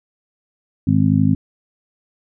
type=harmonic tone; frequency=51.91 Hz; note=G#1; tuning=in tune; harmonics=2 / 3 / 4 / 5; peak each=-18 / -17 / -18 / -17 dBFS; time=0.87-1.35 s; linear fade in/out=5 ms; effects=none